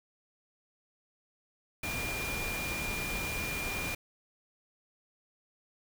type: tone in noise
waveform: sine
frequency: 2404 Hz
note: D7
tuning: 40 cents sharp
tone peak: -36 dBFS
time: 1.83-3.95 s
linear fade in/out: 5 ms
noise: pink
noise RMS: -37 dBFS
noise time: 1.83-3.95 s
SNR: -2 dB
effects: none